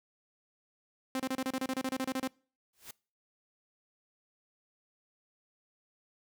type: tone bursts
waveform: sawtooth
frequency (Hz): 261.9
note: C4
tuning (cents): +2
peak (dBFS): -27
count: 15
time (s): 1.15-2.276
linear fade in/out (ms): 2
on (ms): 48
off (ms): 29
type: noise with exponential growth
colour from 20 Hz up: white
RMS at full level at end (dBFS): -41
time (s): 2.73-2.91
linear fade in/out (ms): 5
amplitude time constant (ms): 39
effects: noise-tail reverb RT60 0.4 s tail -25 dB re dry